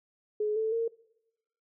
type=tone with pitch steps; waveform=sine; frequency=423.3 / 440.5 / 458.4 Hz; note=G#4 / A4 / A#4; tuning=+33 / +2 / -29 cents; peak=-26 dBFS; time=0.4-0.88 s; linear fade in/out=5 ms; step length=160 ms; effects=noise-tail reverb RT60 0.9 s tail -23 dB re dry